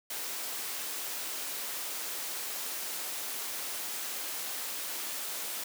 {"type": "high-pass noise", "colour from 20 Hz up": "white", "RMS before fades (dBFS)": -37, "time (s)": [0.1, 5.64], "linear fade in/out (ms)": 5, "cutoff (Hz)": 290, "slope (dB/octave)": 12, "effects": []}